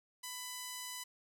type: tone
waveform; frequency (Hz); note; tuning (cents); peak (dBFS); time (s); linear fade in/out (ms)
5% pulse; 998; B5; +18; -30; 0.23-1.04; 10
effects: none